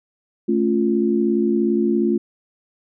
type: chord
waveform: sine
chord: A augmented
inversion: none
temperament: equal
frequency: 220 / 277.2 / 349.2 Hz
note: A3 / C#4 / E#4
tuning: 0 / 0 / 0 cents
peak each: -19 / -23 / -19 dBFS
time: 0.48-2.18 s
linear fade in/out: 10 ms
effects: none